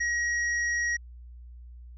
sine tone with hard clipping, 1898 Hz, A#6, 31 cents sharp, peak -27 dBFS, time 0-0.97 s, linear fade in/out 10 ms, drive 10 dB, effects added 60 Hz sine -43 dBFS peak until 1.97 s + resampled to 16000 Hz

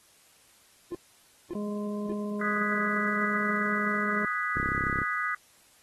triangle tone bursts, 349.2 Hz, F4, in tune, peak -29 dBFS, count 3, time 0.92-2.121 s, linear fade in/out 0 ms, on 27 ms, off 560 ms
harmonic tone, 207.3 Hz, G#3, 3 cents flat, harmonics 1 / 2 / 3 / 5, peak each -31 / -37 / -41 / -45 dBFS, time 1.55-4.25 s, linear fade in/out 2 ms
sine chord, G# minor seventh, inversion second, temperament equal, 1244.5 / 1480 / 1661.2 / 1975.5 Hz, D#6 / F#6 / G#6 / B6, 0 / 0 / 0 / 0 cents, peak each -31 / -34 / -35 / -32 dBFS, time 2.41-5.35 s, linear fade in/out 5 ms
click train, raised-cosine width 3 ms, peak -21 dBFS, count 16, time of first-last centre 4.57-5.018 s, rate 33.5 Hz
effects white hiss -60 dBFS RMS until 5.82 s + AAC 32 kbps

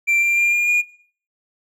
triangle tone with pitch steps, 2356 / 2375 / 2394 / 2414 / 2433 Hz, D7 / D7 / D7 / D7 / D#7, +5 / +19 / +33 / +47 / -39 cents, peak -13 dBFS, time 0.07-0.82 s, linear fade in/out 20 ms, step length 150 ms, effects noise-tail reverb RT60 0.5 s tail -18 dB re dry

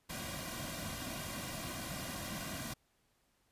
pink noise with comb filter, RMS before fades -42 dBFS, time 0.09-2.74 s, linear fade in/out 10 ms, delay 2.3 ms, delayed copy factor -0.75, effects pink hiss -75 dBFS RMS until 3.51 s + resampled to 32000 Hz

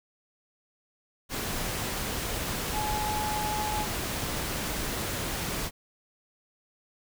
sine tone in noise, 848 Hz, G#5, 36 cents sharp, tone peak -30 dBFS, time 2.72-3.87 s, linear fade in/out 50 ms, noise pink, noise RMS -32 dBFS, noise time 1.29-5.71 s, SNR -1 dB, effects none

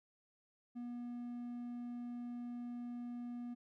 triangle tone, 241.4 Hz, B3, 39 cents flat, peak -40 dBFS, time 0.75-3.55 s, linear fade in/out 20 ms, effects none

